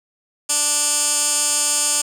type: tone with band-pass filter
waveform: 15% pulse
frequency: 294.1 Hz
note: D4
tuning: 3 cents sharp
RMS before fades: -19 dBFS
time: 0.49-2.02 s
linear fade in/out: 10 ms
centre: 8000 Hz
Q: 3.5
effects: none